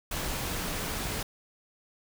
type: noise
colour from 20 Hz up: pink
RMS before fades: -33 dBFS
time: 0.11-1.23 s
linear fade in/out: 5 ms
effects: none